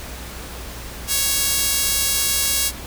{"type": "tone with high-pass filter", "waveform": "sawtooth", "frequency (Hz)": 554.4, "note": "C#5", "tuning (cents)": 0, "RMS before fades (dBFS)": -20, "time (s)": [1.07, 2.72], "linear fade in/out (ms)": 50, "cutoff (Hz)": 5300, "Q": 0.54, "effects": ["added 60 Hz sine -35 dBFS peak until 2.86 s", "pink hiss -35 dBFS RMS until 2.86 s"]}